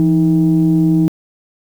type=tone pair together; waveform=sine; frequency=167.24 / 315.7 Hz; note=E3 / D#4; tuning=+25 / +25 cents; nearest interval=major seventh; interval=1100 cents; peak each=-11 dBFS; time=0-1.08 s; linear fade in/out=0 ms; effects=tanh soft clip ceiling -4 dBFS + 7-bit